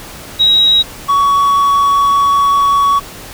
sine / triangle tone pair in turn, 3827 / 1123.7 Hz, A#7 / C#6, +45 / +23 cents, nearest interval octave + major sixth, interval 2122 cents, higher first, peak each -6 dBFS, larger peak neither, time 0.39-0.83 / 1.08-3 s, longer second, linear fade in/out 20 ms, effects pink hiss -31 dBFS RMS until 3.33 s

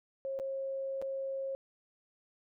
sine tone with dropouts, 540 Hz, C#5, 45 cents flat, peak -34 dBFS, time 0.25-1.55 s, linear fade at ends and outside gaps 0 ms, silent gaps 0.39-0.398 / 1.016-1.023 s, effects none

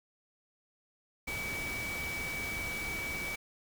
sine tone in noise, 2284 Hz, D7, 49 cents flat, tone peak -36 dBFS, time 1.27-3.36 s, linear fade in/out 10 ms, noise pink, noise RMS -41 dBFS, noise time 1.27-3.36 s, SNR +2 dB, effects none

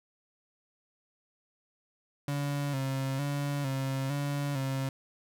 35% pulse tone with vibrato, 138.59 Hz, C#3, in tune, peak -28 dBFS, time 2.28-4.89 s, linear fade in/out 2 ms, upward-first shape square, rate 1.1 Hz, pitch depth 54 cents each way, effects none

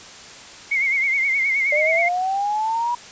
sine tone with vibrato, 2161 Hz, C#7, 45 cents flat, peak -17 dBFS, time 0.71-2.09 s, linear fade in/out 10 ms, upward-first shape sine, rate 9.5 Hz, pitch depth 71 cents each way
sine linear sweep, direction up, 587.3 to 972 Hz, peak -19 dBFS, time 1.72-2.95 s, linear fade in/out 5 ms
effects white hiss -40 dBFS RMS until 3.11 s + resampled to 16000 Hz

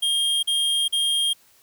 square tone bursts, 3224 Hz, G7, 48 cents sharp, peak -20 dBFS, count 3, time 0.02-1.334 s, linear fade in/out 10 ms, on 410 ms, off 42 ms, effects white hiss -57 dBFS RMS until 1.62 s

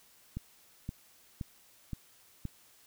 click train, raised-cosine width 5 ms, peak -24 dBFS, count 5, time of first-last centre 0.37-2.453 s, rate 1.92 Hz, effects white hiss -62 dBFS RMS until 2.86 s

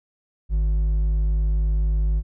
sine tone with hard clipping, 51.91 Hz, G#1, in tune, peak -19 dBFS, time 0.49-2.23 s, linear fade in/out 50 ms, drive 4 dB, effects none

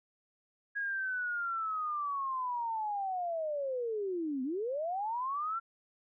sine linear two-way sweep, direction down then up, 1654 to 249.2 to 1378 Hz, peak -32 dBFS, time 0.75-5.6 s, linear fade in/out 20 ms, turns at 4.43 s, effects none

